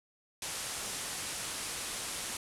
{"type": "low-pass noise", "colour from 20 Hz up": "white", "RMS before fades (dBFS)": -39, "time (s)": [0.42, 2.37], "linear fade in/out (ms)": 2, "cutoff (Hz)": 11000, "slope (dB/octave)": 48, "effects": []}